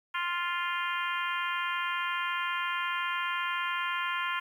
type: harmonic tone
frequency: 349.2 Hz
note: F4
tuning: in tune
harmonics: 3 / 4 / 5 / 6 / 7 / 8 / 9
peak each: -33 / -35 / -37 / -39 / -40 / -41 / -42 dBFS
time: 0.14-4.4 s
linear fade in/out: 10 ms
effects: 10-bit